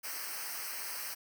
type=noise with comb filter; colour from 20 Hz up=white; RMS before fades=-40 dBFS; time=0.03-1.15 s; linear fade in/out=20 ms; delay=0.28 ms; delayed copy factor=-0.95; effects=none